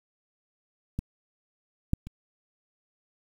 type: clicks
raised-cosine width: 5 ms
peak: -17 / -11 / -27 dBFS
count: 3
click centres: 0.99 / 1.934 / 2.07 s
effects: 8-bit